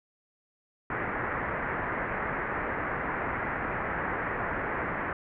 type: low-pass noise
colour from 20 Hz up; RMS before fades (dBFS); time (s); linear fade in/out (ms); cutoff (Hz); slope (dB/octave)
white; -32; 0.9-5.13; 2; 2000; 48
effects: none